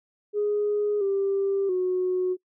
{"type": "tone with pitch steps", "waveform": "sine", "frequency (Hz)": [415.2, 393.6, 366.8], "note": ["G#4", "G4", "F#4"], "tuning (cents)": [0, 7, -15], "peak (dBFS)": -21, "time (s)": [0.33, 2.37], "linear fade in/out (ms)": 50, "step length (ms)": 680, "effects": ["noise-tail reverb RT60 0.1 s tail -24 dB re dry", "tanh soft clip ceiling -17 dBFS"]}